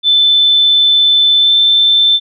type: tone with pitch glide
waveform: sine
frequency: 3523 to 3545 Hz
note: A7 to A7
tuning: +1 to +12 cents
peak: -6 dBFS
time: 0.03-2.2 s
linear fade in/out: 50 ms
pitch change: +11 cents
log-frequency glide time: 1.38-1.54 s
effects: none